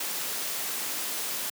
white noise, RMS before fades -32 dBFS, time 0-1.5 s, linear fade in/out 5 ms, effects high-pass 200 Hz 12 dB/octave

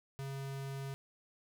square tone, 136.7 Hz, C#3, 24 cents flat, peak -40 dBFS, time 0.19-0.94 s, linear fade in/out 0 ms, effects none

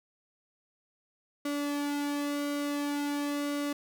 sawtooth tone with flanger, 288.5 Hz, D4, 31 cents flat, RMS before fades -32 dBFS, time 1.45-3.73 s, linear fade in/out 5 ms, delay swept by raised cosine 1.2 to 2.3 ms, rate 0.48 Hz, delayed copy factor -0.6, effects none

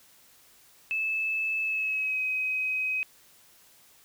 sine tone with pitch glide, 2616 to 2527 Hz, E7 to D#7, -14 to +26 cents, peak -26 dBFS, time 0.91-3.03 s, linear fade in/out 0 ms, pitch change -60 cents, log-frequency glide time 1.62-2.21 s, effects white hiss -58 dBFS RMS until 4.04 s

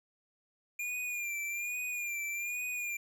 square tone with vibrato, 2408 Hz, D7, 43 cents sharp, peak -35 dBFS, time 0.79-2.97 s, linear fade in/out 5 ms, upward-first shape sine, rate 1.2 Hz, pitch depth 54 cents each way, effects none

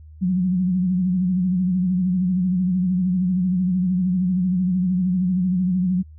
sine tone with vibrato, 182.8 Hz, F#3, 21 cents flat, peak -17 dBFS, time 0.21-6.03 s, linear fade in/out 20 ms, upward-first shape sine, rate 13 Hz, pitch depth 66 cents each way, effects added 77 Hz sine -40 dBFS peak until 6.18 s

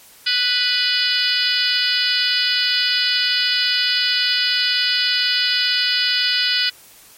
harmonic tone with a mistuned harmonic, 493.9 Hz, B4, in tune, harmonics 3 / 4 / 5 / 6 / 7 / 8 / 9 / 10, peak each -24 / -27 / -27 / -22 / -25 / -24 / -24 / -22 dBFS, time 0.26-6.7 s, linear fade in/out 10 ms, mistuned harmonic 8, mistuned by +41 cents, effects white hiss -46 dBFS RMS until 7.17 s + MP3 64 kbps

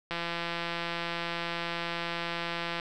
click train, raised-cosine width 0.3 ms, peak -17 dBFS, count 458, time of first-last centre 0.11-2.798 s, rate 170 Hz, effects none

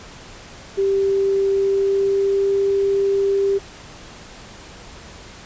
sine tone with pitch glide, 392 to 395 Hz, G4 to G4, 0 to +13 cents, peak -15 dBFS, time 0.77-3.59 s, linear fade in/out 20 ms, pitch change +13 cents, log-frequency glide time 1.47-2.52 s, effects pink hiss -40 dBFS RMS until 5.45 s + resampled to 16000 Hz

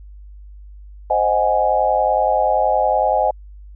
sine chord, Ab dominant seventh, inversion first, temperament equal, 523.3 / 622.3 / 740 / 830.6 Hz, C5 / Eb5 / Gb5 / Ab5, 0 / 0 / 0 / 0 cents, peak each -21 / -19 / -20 / -18 dBFS, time 1.1-3.31 s, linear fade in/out 5 ms, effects added 50 Hz sine -36 dBFS peak until 3.75 s

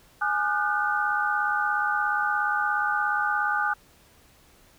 sine tone cluster, 833 / 1206 / 1445 / 1522 Hz, G#5 / D6 / F#6 / F#6, +5 / +46 / -41 / +48 cents, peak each -28 dBFS, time 0.21-3.74 s, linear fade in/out 10 ms, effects pink hiss -57 dBFS RMS until 4.78 s

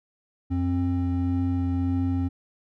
triangle tone pair together, 89.2 / 265.9 Hz, F2 / C4, +37 / +28 cents, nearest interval octave + perfect fifth, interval 1891 cents, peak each -23 / -23 dBFS, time 0.5-2.29 s, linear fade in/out 20 ms, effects none

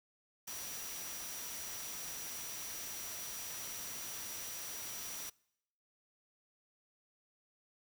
sine tone in noise, 5820 Hz, F#8, 29 cents flat, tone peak -47 dBFS, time 0.47-5.3 s, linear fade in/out 10 ms, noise white, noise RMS -45 dBFS, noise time 0.47-5.3 s, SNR -5 dB, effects noise-tail reverb RT60 0.8 s tail -25 dB re dry

